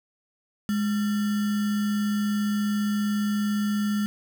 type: tone with sample-and-hold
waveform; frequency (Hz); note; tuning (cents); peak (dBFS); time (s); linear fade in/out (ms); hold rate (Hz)
sine; 207.7; G#3; 0; -22; 0.69-4.06; 0; 1575
effects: none